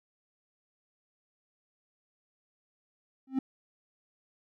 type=tone with exponential growth; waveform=triangle; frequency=264.3 Hz; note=C4; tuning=18 cents sharp; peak=-20 dBFS; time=3.27-3.39 s; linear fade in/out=5 ms; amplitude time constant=26 ms; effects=none